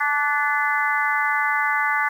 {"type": "harmonic tone with a mistuned harmonic", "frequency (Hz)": 290.2, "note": "D4", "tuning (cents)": -21, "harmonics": [3, 4, 5, 6, 7], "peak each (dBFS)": [-25, -25, -25, -25, -25], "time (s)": [0, 2.09], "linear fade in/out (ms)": 10, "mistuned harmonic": 5, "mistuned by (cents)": 36, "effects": ["8-bit"]}